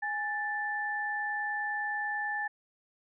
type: tone pair together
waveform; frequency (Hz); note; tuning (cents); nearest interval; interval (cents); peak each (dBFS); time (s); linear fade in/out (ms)
sine; 830.6 / 1760; G#5 / A6; 0 / 0; octave + minor second; 1300; -35 / -32; 0.02-2.48; 10
effects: none